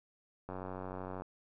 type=click train; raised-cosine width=1 ms; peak=-28 dBFS; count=69; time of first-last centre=0.49-1.22 s; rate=93.1 Hz; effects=none